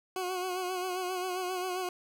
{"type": "tone with vibrato", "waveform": "20% pulse", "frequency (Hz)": 366.5, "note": "F#4", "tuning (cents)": -16, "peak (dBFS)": -27, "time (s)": [0.16, 1.89], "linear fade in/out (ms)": 2, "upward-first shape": "sine", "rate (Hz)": 7.5, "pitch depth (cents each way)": 42, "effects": []}